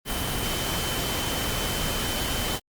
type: tone in noise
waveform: sine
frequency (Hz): 3064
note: G7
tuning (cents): -40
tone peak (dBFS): -34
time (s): 0.05-2.6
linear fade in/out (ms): 50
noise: pink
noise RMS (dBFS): -28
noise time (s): 0.05-2.6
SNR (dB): -9
effects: Opus 32 kbps